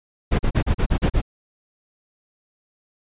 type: noise bursts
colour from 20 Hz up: brown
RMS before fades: -17 dBFS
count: 8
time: 0.31-1.217 s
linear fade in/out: 20 ms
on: 81 ms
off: 37 ms
effects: resampled to 8000 Hz